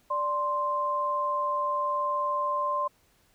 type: tone pair together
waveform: sine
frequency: 586.8 / 1046.5 Hz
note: D5 / C6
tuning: -2 / 0 cents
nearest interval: minor seventh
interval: 1002 cents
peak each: -32 / -26 dBFS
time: 0.1-2.88 s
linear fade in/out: 10 ms
effects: pink hiss -65 dBFS RMS until 3.34 s